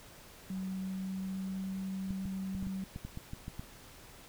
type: tone with pitch glide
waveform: sine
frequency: 188.7 to 190.89 Hz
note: F#3 to G3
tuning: +34 to -46 cents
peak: -35 dBFS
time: 0.5-2.84 s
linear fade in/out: 2 ms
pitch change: +20 cents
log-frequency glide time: 0.6-1.75 s
type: clicks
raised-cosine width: 5 ms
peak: -28 dBFS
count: 11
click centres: 2.107 / 2.256 / 2.55 / 2.627 / 2.669 / 2.961 / 3.05 / 3.174 / 3.334 / 3.481 / 3.595 s
effects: pink hiss -54 dBFS RMS until 4.28 s